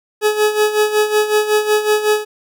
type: tone with tremolo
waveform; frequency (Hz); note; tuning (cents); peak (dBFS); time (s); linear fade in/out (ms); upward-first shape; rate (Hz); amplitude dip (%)
40% pulse; 424.3; G#4; +37; -9; 0.21-2.25; 50; sine; 5.4; 70
effects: none